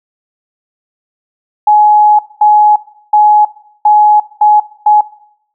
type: tone bursts at uneven times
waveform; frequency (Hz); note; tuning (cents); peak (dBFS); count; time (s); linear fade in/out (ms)
sine; 842; G#5; +24; -3; 6; 1.67-2.19 / 2.41-2.76 / 3.13-3.45 / 3.85-4.2 / 4.41-4.6 / 4.86-5.01; 5
effects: noise-tail reverb RT60 0.7 s tail -18 dB re dry